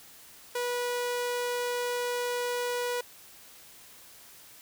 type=tone; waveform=sawtooth; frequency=487.8 Hz; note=B4; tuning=21 cents flat; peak=-25 dBFS; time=0.55-3.01 s; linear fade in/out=5 ms; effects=white hiss -52 dBFS RMS until 4.61 s